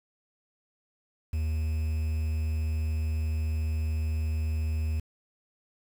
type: tone with quantisation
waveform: triangle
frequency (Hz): 78.5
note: D#2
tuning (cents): +16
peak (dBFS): -24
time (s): 1.33-5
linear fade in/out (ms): 5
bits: 8
effects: none